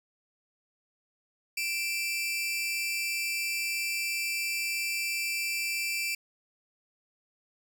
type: tone pair together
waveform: sawtooth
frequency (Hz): 2349 / 2650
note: D7 / E7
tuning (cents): 0 / +9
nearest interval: major second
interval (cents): 209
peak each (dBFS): -27 / -32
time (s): 1.57-6.15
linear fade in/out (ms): 5
effects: none